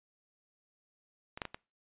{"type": "clicks", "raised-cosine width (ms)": 0.3, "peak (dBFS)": [-25, -18, -22, -24], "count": 4, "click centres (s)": [1.375, 1.418, 1.453, 1.545], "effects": ["noise-tail reverb RT60 0.3 s tail -24 dB re dry", "resampled to 8000 Hz"]}